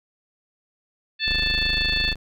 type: harmonic tone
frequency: 880 Hz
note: A5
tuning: in tune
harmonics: 2 / 3 / 4 / 5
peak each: -27 / -26 / -26 / -26 dBFS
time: 1.19-2.15 s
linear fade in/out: 50 ms
type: tone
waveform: 25% pulse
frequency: 25.96 Hz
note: G#0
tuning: in tune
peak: -23 dBFS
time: 1.27-2.16 s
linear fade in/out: 10 ms
effects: none